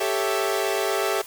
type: chord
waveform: sawtooth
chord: A dominant seventh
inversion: third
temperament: equal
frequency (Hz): 392 / 440 / 554.4 / 659.3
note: G4 / A4 / C#5 / E5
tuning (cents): 0 / 0 / 0 / 0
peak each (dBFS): -22 / -24 / -27 / -24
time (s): 0-1.22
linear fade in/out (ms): 10
effects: white hiss -42 dBFS RMS until 1.26 s